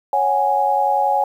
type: chord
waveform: sine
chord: C# suspended fourth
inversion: none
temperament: equal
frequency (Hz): 554.4 / 740 / 830.6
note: C#5 / F#5 / G#5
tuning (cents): 0 / 0 / 0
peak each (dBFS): -22 / -21 / -16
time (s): 0.13-1.24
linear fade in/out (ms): 2
effects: 8-bit